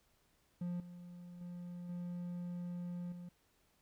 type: tone with level steps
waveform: triangle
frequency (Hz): 175.9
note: F3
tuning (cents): +13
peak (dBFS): -35 / -47 / -42 / -38 / -44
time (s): 0.61-3.29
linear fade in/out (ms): 5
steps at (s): 0.8 / 1.41 / 1.89 / 3.12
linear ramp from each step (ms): 2
effects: pink hiss -74 dBFS RMS until 3.81 s